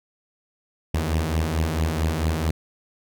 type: beating tone pair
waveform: sawtooth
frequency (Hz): 76.4 / 80.9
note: D#2 / E2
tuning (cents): -31 / -32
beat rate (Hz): 4.5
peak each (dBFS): -22 / -19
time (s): 0.94-2.51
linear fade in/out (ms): 5
effects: none